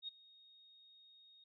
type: tone with ADSR envelope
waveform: sine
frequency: 3729 Hz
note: A#7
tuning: in tune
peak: -40 dBFS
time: 0.02-1.44 s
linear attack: 61 ms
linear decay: 13 ms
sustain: -21 dB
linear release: 4 ms
effects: none